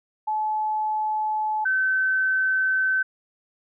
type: tone pair in turn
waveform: sine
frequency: 860 / 1532.3 Hz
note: A5 / G6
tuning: -40 / -40 cents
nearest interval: minor seventh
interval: 1000 cents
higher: second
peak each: -22 / -19 dBFS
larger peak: second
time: 0.27-1.65 / 1.65-3.03 s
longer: neither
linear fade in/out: 10 ms
effects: none